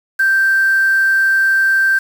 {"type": "tone with quantisation", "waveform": "sine", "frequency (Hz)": 1568, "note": "G6", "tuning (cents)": 0, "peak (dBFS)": -10, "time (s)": [0.19, 1.99], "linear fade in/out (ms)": 10, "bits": 5, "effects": []}